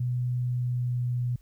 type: tone with pitch glide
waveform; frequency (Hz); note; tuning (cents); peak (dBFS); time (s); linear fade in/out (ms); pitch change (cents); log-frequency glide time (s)
sine; 123.8 to 122.87; B2 to B2; +5 to -8; -25; 0-1.36; 5; -13; 0.44-1.14
effects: added 43 Hz sine -53 dBFS peak until 1.41 s + white hiss -69 dBFS RMS until 1.41 s